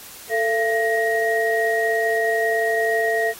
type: tone cluster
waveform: sine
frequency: 444.9 / 681 / 1883 Hz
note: A4 / F5 / A#6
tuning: +19 / -44 / +17 cents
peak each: -22 dBFS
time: 0.29-3.34 s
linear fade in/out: 50 ms
effects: white hiss -40 dBFS RMS until 3.39 s + AAC 48 kbps